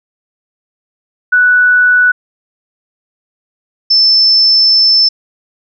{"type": "tone pair in turn", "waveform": "sine", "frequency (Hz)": [1480, 5289], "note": ["F#6", "E8"], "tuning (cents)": [0, 5], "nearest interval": "octave + minor seventh", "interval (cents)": 2205, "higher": "second", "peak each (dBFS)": -5, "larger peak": "neither", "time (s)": [[1.32, 2.12], [3.9, 5.09]], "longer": "second", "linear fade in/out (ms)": 10, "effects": []}